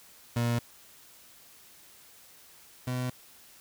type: tone pair in turn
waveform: 30% pulse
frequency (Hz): 118.5 / 125.85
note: A#2 / B2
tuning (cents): +29 / +33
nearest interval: minor second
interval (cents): 104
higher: second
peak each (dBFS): -23 / -27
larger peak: first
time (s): 0.36-0.59 / 2.87-3.1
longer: neither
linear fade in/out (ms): 5
effects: white hiss -55 dBFS RMS until 3.6 s